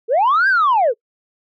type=linear two-way sweep; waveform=sine; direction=up then down; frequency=415.3 to 1625 to 415.3 Hz; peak=-10 dBFS; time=0.08-0.94 s; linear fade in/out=50 ms; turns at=0.48 s; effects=noise-tail reverb RT60 0.1 s tail -25 dB re dry + tanh soft clip ceiling -9 dBFS